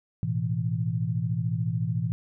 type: chord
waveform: sine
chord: A suspended second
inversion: none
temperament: just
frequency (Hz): 110 / 123.75 / 165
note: A2 / B2 / E3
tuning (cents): 0 / +4 / +2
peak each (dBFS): -29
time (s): 0.23-2.12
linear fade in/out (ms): 0
effects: none